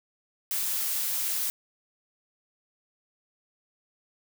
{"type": "noise", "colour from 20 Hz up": "blue", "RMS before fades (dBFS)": -29, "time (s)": [0.51, 1.5], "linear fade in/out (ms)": 0, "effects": []}